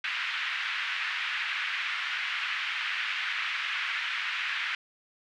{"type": "band-pass noise", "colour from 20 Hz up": "white", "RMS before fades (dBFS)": -32, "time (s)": [0.04, 4.75], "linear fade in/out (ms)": 2, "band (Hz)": [1400, 2800], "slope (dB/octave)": 24, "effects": []}